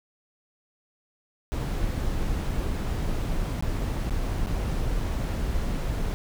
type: noise with dropouts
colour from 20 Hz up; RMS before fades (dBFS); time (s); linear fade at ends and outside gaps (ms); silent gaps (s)
brown; -27; 1.52-6.14; 0; 3.608-3.625 / 4.097-4.107 / 4.462-4.47
effects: none